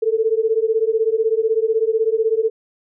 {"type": "beating tone pair", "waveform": "sine", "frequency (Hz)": [437.2, 453.2], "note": ["A4", "A#4"], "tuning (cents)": [-11, -49], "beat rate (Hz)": 16, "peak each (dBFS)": -18, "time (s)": [0.02, 2.5], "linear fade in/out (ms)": 10, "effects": []}